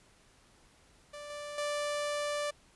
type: tone with level steps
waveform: sawtooth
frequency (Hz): 587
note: D5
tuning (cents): -1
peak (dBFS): -39 / -36 / -28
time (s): 1.13-2.51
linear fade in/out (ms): 10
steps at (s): 1.3 / 1.58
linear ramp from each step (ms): 2
effects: pink hiss -63 dBFS RMS until 2.75 s + resampled to 24000 Hz